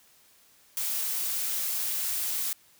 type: noise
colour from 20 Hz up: blue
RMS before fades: -30 dBFS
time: 0.77-2.53 s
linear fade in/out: 0 ms
effects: white hiss -60 dBFS RMS until 2.79 s